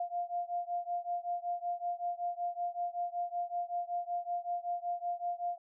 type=beating tone pair; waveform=sine; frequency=698.5 / 703.8 Hz; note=F5 / F5; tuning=0 / +13 cents; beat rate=5.3 Hz; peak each=-36 / -37 dBFS; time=0-5.58 s; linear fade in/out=5 ms; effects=none